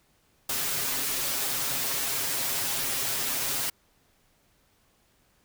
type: noise with comb filter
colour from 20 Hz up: white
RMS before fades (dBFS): -29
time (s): 0.49-3.7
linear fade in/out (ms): 5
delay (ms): 7.4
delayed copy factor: +1
effects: pink hiss -66 dBFS RMS until 5.44 s